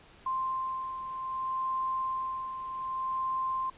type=beating tone pair; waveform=sine; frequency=1047 / 1047.64 Hz; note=C6 / C6; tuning=+1 / +2 cents; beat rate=0.64 Hz; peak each=-31 / -39 dBFS; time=0.26-3.7 s; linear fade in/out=5 ms; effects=pink hiss -56 dBFS RMS until 3.77 s + resampled to 8000 Hz